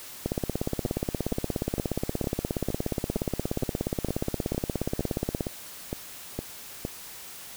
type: two click trains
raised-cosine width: 2 ms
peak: -16 / -13 dBFS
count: 14 / 88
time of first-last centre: 0.86-6.851 / 0.26-5.408 s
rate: 2.17 / 16.9 Hz
effects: white hiss -43 dBFS RMS until 7.56 s